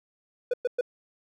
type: tone bursts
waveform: triangle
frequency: 492.6 Hz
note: B4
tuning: 5 cents flat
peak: -20 dBFS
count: 3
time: 0.51-0.811 s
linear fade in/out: 5 ms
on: 27 ms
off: 110 ms
effects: none